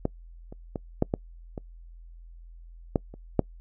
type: clicks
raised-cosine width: 2 ms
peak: -11 / -28 / -17 / -8 / -11 / -21 / -8 / -29 / -6 dBFS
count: 9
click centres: 0.054 / 0.525 / 0.758 / 1.024 / 1.139 / 1.578 / 2.958 / 3.14 / 3.393 s
effects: noise-tail reverb RT60 0.1 s tail -25 dB re dry + added 42 Hz sine -44 dBFS peak until 3.6 s